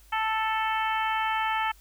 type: harmonic tone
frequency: 440 Hz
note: A4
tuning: in tune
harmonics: 2 / 3 / 4 / 5 / 6 / 7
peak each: -27 / -31 / -33 / -35 / -37 / -38 dBFS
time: 0.12-1.72 s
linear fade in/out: 10 ms
effects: added 50 Hz sine -53 dBFS peak until 1.8 s + white hiss -59 dBFS RMS until 1.8 s